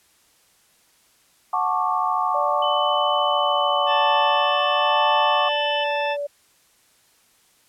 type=chord; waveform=sine; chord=D major seventh; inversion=first; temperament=just; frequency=734.2 / 881 / 1101.2 / 1174.7 Hz; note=F#5 / A5 / C#6 / D6; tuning=-14 / +2 / -12 / 0 cents; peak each=-25 / -25 / -24 / -25 dBFS; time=1.53-5.49 s; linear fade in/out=5 ms
type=tone with vibrato; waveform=sine; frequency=582 Hz; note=D5; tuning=16 cents flat; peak=-24 dBFS; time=2.34-6.27 s; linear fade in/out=10 ms; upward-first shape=sine; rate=0.45 Hz; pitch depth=19 cents each way
type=tone; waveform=sine; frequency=3008 Hz; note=F#7; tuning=28 cents sharp; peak=-26 dBFS; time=2.62-5.84 s; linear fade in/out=5 ms
type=harmonic tone; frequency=880 Hz; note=A5; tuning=in tune; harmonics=1 / 2 / 3 / 4 / 6; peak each=-25 / -30 / -29 / -34 / -44 dBFS; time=3.86-6.17 s; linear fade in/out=50 ms
effects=white hiss -59 dBFS RMS until 7.68 s + low-pass 12000 Hz 12 dB/octave